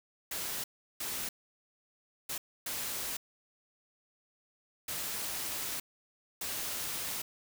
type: noise bursts at uneven times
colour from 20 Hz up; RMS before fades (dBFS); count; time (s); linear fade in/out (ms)
white; -37; 6; 0.31-0.64 / 1-1.29 / 2.29-2.38 / 2.66-3.17 / 4.88-5.8 / 6.41-7.22; 5
effects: none